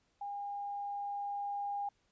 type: tone with level ramp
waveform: sine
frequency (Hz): 810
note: G#5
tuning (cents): -43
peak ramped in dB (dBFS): -38 to -34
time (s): 0.21-1.89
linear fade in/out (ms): 5
effects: pink hiss -75 dBFS RMS until 2.11 s + resampled to 16000 Hz